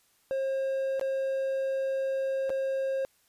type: tone with dropouts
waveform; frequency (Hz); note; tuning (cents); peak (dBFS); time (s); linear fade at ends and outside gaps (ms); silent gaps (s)
triangle; 536; C5; +42; -25; 0.31-3.05; 0; 0.996-1.012 / 2.495-2.502
effects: white hiss -67 dBFS RMS until 3.28 s + resampled to 32000 Hz